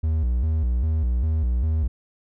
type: tone with vibrato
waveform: triangle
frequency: 69.3 Hz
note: C#2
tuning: in tune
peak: -17 dBFS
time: 0.03-1.88 s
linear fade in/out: 10 ms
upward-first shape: square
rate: 2.5 Hz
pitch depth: 230 cents each way
effects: none